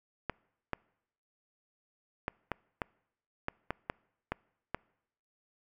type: clicks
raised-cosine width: 0.5 ms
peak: -17 dBFS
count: 10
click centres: 0.297 / 0.733 / 2.281 / 2.517 / 2.818 / 3.484 / 3.706 / 3.899 / 4.32 / 4.746 s
effects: noise-tail reverb RT60 0.8 s tail -26 dB re dry